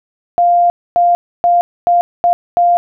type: tone bursts at uneven times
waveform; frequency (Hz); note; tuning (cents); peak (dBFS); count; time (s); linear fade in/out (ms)
sine; 698.5; F5; 0; -7; 6; 0.38-0.7 / 0.96-1.15 / 1.44-1.61 / 1.87-2.01 / 2.24-2.33 / 2.57-2.77; 0
effects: none